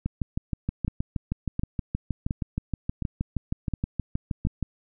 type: two click trains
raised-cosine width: 5 ms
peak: -14 / -14 dBFS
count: 30 / 6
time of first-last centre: 0.06-4.627 / 0.88-4.451 s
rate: 6.35 / 1.4 Hz
effects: none